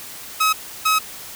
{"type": "tone bursts at uneven times", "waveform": "sawtooth", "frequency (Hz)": 1277, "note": "D#6", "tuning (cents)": 45, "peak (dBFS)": -11, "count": 2, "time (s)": [[0.4, 0.53], [0.85, 0.99]], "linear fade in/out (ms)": 10, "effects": ["white hiss -36 dBFS RMS until 1.35 s"]}